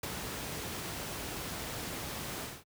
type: noise with ADSR envelope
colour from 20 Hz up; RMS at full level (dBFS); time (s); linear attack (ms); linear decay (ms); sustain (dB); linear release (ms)
pink; -35; 0.03-2.64; 5; 20; -4; 210
effects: high-pass 60 Hz 12 dB/octave